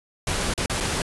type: noise with dropouts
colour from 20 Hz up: pink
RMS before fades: -25 dBFS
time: 0.27-1.02 s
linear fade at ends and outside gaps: 2 ms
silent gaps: 0.538-0.577 / 0.66-0.697 / 0.803-0.807 s
effects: resampled to 24000 Hz